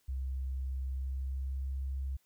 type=tone with pitch glide; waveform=sine; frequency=65.8 to 66.99 Hz; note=C2 to C2; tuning=+10 to +41 cents; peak=-33 dBFS; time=0.08-2.17 s; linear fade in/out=10 ms; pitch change=+31 cents; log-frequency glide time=0.85-1.75 s; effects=white hiss -73 dBFS RMS until 2.25 s